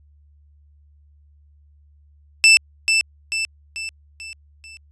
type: tone with echo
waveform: sawtooth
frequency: 2651 Hz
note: E7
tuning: 9 cents sharp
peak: -5 dBFS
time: 2.44-2.57 s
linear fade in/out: 0 ms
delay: 440 ms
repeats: 5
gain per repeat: -6 dB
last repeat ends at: 4.77 s
effects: added 73 Hz sine -50 dBFS peak until 4.91 s + resampled to 22050 Hz